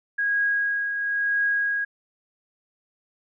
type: tone with tremolo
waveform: sine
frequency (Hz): 1644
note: G#6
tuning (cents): -18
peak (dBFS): -19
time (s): 0.18-1.85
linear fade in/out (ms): 10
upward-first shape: triangle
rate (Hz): 0.99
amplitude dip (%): 50
effects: none